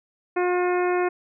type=harmonic tone; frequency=358.3 Hz; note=F4; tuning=44 cents sharp; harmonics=1 / 2 / 3 / 4 / 5 / 6 / 7; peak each=-21 / -27 / -31 / -33 / -35 / -37 / -38 dBFS; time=0.36-1.09 s; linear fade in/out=10 ms; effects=none